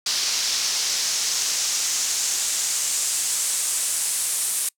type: noise with band-pass filter sweep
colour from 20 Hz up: pink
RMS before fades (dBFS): -24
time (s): 0.06-4.69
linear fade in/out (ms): 5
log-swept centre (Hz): 5100 to 9300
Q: 2.1
effects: noise-tail reverb RT60 0.1 s tail -25 dB re dry